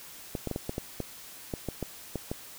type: clicks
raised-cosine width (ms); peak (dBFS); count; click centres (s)
2; -18; 12; 0.352 / 0.473 / 0.513 / 0.561 / 0.694 / 0.781 / 1.003 / 1.538 / 1.687 / 1.827 / 2.157 / 2.315
effects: white hiss -47 dBFS RMS until 2.58 s